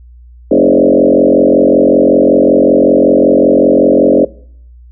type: tone with frequency modulation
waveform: sine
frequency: 414.1 Hz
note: G#4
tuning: 5 cents flat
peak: -4 dBFS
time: 0.51-4.25 s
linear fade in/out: 5 ms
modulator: 45.3 Hz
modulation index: 4
effects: noise-tail reverb RT60 0.6 s tail -21 dB re dry + added 60 Hz sine -34 dBFS peak until 4.91 s